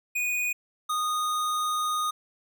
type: tone pair in turn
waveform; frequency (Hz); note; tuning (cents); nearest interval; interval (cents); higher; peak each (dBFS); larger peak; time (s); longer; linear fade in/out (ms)
square; 2471 / 1235.5; D#7 / D#6; -13 / -13; octave; 1200; first; -26; neither; 0.15-0.53 / 0.89-2.11; second; 10
effects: none